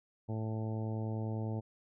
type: harmonic tone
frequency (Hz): 110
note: A2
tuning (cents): 0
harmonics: 1 / 2 / 3 / 4 / 5 / 6 / 7 / 8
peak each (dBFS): -35 / -41 / -45 / -47 / -49 / -51 / -52 / -53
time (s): 0.28-1.61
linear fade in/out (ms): 20
effects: none